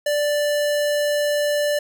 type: tone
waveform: square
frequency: 587.3 Hz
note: D5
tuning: in tune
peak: -19 dBFS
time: 0.06-1.79 s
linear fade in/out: 5 ms
effects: none